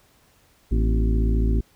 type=harmonic tone with a mistuned harmonic; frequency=54.8 Hz; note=A1; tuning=6 cents flat; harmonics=1 / 2 / 3 / 4 / 5 / 6 / 7; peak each=-18 / -28 / -32 / -29 / -33 / -35 / -34 dBFS; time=0.71-1.61 s; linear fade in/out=10 ms; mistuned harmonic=4; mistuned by=+130 cents; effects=pink hiss -59 dBFS RMS until 1.75 s